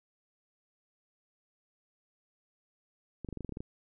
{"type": "clicks", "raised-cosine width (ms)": 3, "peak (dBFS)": -26, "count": 10, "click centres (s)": [3.247, 3.288, 3.327, 3.373, 3.407, 3.447, 3.493, 3.523, 3.571, 3.605], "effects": []}